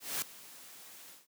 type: noise with ADSR envelope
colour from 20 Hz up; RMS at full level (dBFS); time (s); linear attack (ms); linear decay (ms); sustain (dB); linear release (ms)
white; -33; 0-1.27; 220; 3; -19; 170
effects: high-pass 150 Hz 12 dB/octave